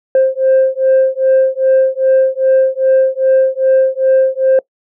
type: beating tone pair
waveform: sine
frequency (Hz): 526 / 528.5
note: C5 / C5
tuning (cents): +9 / +17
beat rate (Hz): 2.5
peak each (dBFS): -10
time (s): 0.15-4.59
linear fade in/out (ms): 2
effects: noise-tail reverb RT60 0.1 s tail -23 dB re dry + tanh soft clip ceiling -4 dBFS